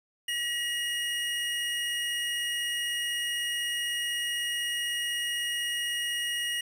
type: tone pair together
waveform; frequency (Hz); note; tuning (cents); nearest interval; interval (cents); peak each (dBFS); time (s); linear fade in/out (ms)
square; 1918 / 2874; A#6 / F7; +49 / +49; perfect fifth; 700; -34 / -31; 0.28-6.61; 5
effects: resampled to 32000 Hz + 9-bit